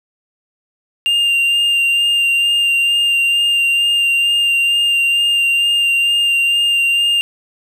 triangle tone with vibrato, 2794 Hz, F7, in tune, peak -10 dBFS, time 1.06-7.21 s, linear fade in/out 0 ms, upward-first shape sine, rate 2.2 Hz, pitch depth 15 cents each way, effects none

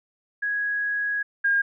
sine tone pair in turn, 1661.2 / 1618.6 Hz, G#6 / G#6, 0 / -45 cents, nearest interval unison, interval 45 cents, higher first, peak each -23 / -18 dBFS, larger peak second, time 0.42-1.23 / 1.44-1.62 s, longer first, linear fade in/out 10 ms, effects none

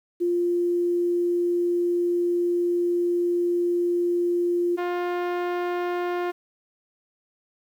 sine / sawtooth tone pair in turn, 349.2 / 353.5 Hz, F4 / F4, 0 / +21 cents, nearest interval unison, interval 21 cents, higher second, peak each -20 dBFS, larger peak neither, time 0.2-4.77 / 4.77-6.32 s, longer first, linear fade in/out 20 ms, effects low-pass 2000 Hz 12 dB/octave + 9-bit

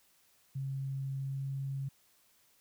sine tone with pitch glide, 135.6 to 136.46 Hz, C#3 to C#3, -38 to -27 cents, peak -34 dBFS, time 0.55-1.89 s, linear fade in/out 10 ms, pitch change +11 cents, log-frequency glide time 1.16-1.49 s, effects white hiss -68 dBFS RMS until 2.6 s

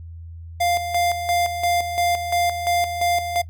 square tone with tremolo, 698.5 Hz, F5, in tune, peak -18 dBFS, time 0.6-3.42 s, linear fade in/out 10 ms, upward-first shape square, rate 2.9 Hz, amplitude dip 60%, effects noise-tail reverb RT60 0.1 s tail -19 dB re dry + added 83 Hz sine -34 dBFS peak until 3.49 s

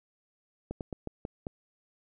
slowing click train, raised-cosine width 2 ms, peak -22 dBFS, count 6, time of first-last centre 0.71-1.468 s, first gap 98 ms, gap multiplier 1.22, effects none

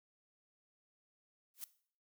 blue noise with exponential growth, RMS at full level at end -40 dBFS, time 1.54-1.64 s, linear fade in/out 1 ms, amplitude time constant 21 ms, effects noise-tail reverb RT60 0.5 s tail -17 dB re dry

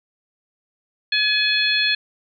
harmonic tone with a mistuned harmonic, 850 Hz, G#5, 40 cents sharp, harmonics 2 / 3 / 4 / 5, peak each -22 / -22 / -22 / -22 dBFS, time 1.12-1.95 s, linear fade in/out 5 ms, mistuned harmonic 3, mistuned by -18 cents, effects none

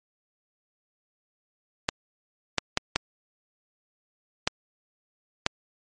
clicks, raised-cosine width 0.2 ms, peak -4 dBFS, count 6, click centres 1.889 / 2.583 / 2.774 / 2.96 / 4.475 / 5.464 s, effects MP3 48 kbps

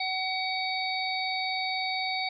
harmonic tone, 754 Hz, F#5, 32 cents sharp, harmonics 1 / 3 / 5 / 6, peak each -32 / -32 / -36 / -35 dBFS, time 0-2.29 s, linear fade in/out 5 ms, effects none

